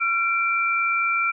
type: tone pair together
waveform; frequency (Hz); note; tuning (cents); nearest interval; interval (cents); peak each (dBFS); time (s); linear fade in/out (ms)
sine; 1364.7 / 2349; F6 / D7; -40 / 0; major sixth; 940; -22; 0-1.32; 20
effects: none